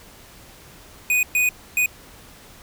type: tone bursts at uneven times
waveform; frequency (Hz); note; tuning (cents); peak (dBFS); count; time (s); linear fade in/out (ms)
square; 2483; D#7; -4; -17; 3; 1.1-1.23 / 1.35-1.49 / 1.77-1.86; 2
effects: pink hiss -46 dBFS RMS until 2.62 s